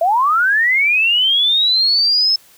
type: linear sweep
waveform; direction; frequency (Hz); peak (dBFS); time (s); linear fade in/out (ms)
sine; up; 640 to 5270; -11; 0.01-2.36; 5
effects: white hiss -48 dBFS RMS until 2.57 s